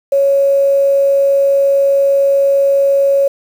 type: tone with quantisation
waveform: sine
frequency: 554.4 Hz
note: C#5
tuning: in tune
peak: -8 dBFS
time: 0.12-3.28 s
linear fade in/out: 5 ms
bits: 6
effects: none